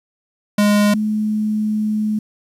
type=tone pair in turn; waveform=square / sine; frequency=206.7 / 213.7 Hz; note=G#3 / G#3; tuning=-8 / +50 cents; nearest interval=minor second; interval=58 cents; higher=second; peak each=-12 / -16 dBFS; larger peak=first; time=0.58-0.94 / 0.94-2.19 s; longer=second; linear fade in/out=5 ms; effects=resampled to 32000 Hz + 8-bit